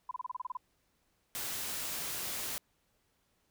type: tone bursts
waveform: sine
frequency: 1005 Hz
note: B5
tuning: 30 cents sharp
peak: -34 dBFS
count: 10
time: 0.09-0.571 s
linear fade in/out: 5 ms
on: 22 ms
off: 29 ms
type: noise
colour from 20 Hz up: white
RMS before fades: -38 dBFS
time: 1.35-2.58 s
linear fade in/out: 0 ms
effects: pink hiss -75 dBFS RMS until 3.5 s